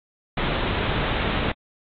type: low-pass noise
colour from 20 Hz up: pink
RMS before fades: -24 dBFS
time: 0.37-1.52 s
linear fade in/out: 5 ms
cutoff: 3800 Hz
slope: 96 dB/octave
effects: AAC 48 kbps